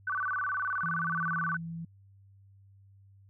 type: tone with vibrato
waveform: sine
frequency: 1322 Hz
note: E6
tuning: 5 cents sharp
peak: -29 dBFS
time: 0.07-1.57 s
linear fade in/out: 5 ms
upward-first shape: square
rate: 19 Hz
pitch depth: 230 cents each way
type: tone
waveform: sine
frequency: 166.1 Hz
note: E3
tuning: 13 cents sharp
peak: -36 dBFS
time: 0.83-1.85 s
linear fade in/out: 5 ms
effects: added 98 Hz sine -55 dBFS peak until 3.29 s